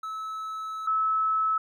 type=tone pair in turn; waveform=triangle / sine; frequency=1300 / 1300 Hz; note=E6 / E6; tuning=-24 / -24 cents; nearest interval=unison; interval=0 cents; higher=neither; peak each=-30 / -22 dBFS; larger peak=second; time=0.03-0.87 / 0.87-1.58 s; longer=first; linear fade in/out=5 ms; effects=none